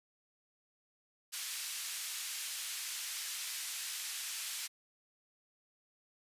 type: band-pass noise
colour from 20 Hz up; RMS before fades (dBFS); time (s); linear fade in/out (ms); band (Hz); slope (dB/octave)
white; -41; 1.32-4.68; 20; 1900 to 10000; 12
effects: resampled to 32000 Hz